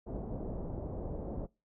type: low-pass noise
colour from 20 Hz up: pink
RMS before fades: -39 dBFS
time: 0.06-1.47 s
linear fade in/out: 20 ms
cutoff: 670 Hz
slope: 24 dB/octave
effects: noise-tail reverb RT60 0.3 s tail -26 dB re dry